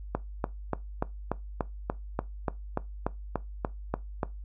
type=click train; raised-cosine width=1 ms; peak=-13 dBFS; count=15; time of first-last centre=0.15-4.232 s; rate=3.43 Hz; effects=noise-tail reverb RT60 0.2 s tail -19 dB re dry + added 50 Hz sine -38 dBFS peak until 4.44 s